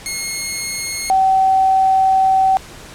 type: tone pair in turn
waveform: 5% pulse / sine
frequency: 2159 / 764.8 Hz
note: C#7 / G5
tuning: -46 / -43 cents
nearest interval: octave + tritone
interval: 1797 cents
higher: first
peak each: -9 / -10 dBFS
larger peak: first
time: 0.06-1.1 / 1.1-2.57 s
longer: second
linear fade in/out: 0 ms
effects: pink hiss -37 dBFS RMS until 2.94 s + low-pass 10000 Hz 12 dB/octave